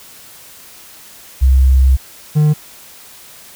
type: tone pair in turn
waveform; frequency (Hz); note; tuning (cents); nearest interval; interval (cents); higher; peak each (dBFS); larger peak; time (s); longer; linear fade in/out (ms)
sine / triangle; 65.6 / 151.23; C2 / D#3; +5 / -49; octave + major second; 1446; second; -6; neither; 1.41-1.97 / 2.35-2.54; first; 20
effects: white hiss -39 dBFS RMS until 3.55 s